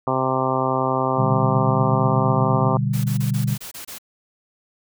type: harmonic tone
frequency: 130.81 Hz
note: C3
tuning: in tune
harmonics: 1 / 2 / 3 / 4 / 5 / 6 / 7 / 8 / 9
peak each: -27 / -27 / -27 / -27 / -27 / -27 / -27 / -27 / -27 dBFS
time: 0.07-2.77 s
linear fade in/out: 2 ms
type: chord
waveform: sine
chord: G major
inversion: first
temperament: just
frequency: 122.5 / 147 / 196 Hz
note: B2 / D3 / G3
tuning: -14 / +2 / 0 cents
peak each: -21 / -23 / -25 dBFS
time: 1.16-3.58 s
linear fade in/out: 50 ms
type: noise bursts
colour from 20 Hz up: white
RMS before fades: -35 dBFS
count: 8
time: 2.93-3.985 s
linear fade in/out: 10 ms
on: 110 ms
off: 25 ms
effects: none